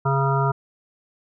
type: harmonic tone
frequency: 136.9 Hz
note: C#3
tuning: 21 cents flat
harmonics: 1 / 3 / 5 / 7 / 9 / 10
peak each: -20 / -27 / -28 / -25 / -28 / -29 dBFS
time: 0.05-0.52 s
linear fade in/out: 10 ms
effects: none